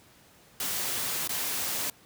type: noise with dropouts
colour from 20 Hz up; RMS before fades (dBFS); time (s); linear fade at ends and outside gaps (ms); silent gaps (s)
white; -31; 0.6-1.9; 2; 1.276-1.292
effects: pink hiss -57 dBFS RMS until 2.05 s + high-pass 80 Hz 12 dB/octave